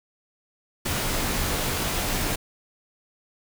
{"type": "noise with comb filter", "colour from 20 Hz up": "pink", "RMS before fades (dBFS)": -26, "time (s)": [0.85, 2.36], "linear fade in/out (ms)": 10, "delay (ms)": 19, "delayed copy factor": -0.6, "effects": []}